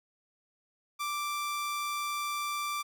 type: tone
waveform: sawtooth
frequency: 1174.7 Hz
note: D6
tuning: in tune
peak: -28 dBFS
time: 0.99-2.83 s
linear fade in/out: 20 ms
effects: none